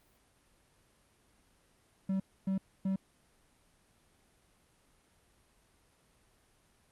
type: tone bursts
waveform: triangle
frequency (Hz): 192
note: G3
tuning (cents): -36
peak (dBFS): -27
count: 3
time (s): 2.09-2.96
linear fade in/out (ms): 5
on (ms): 110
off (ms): 270
effects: pink hiss -68 dBFS RMS until 6.91 s + Opus 32 kbps